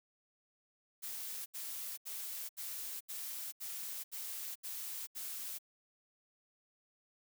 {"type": "noise bursts", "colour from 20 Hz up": "blue", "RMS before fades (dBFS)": -43, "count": 9, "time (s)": [1.02, 5.588], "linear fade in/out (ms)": 20, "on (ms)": 440, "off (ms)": 76, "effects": []}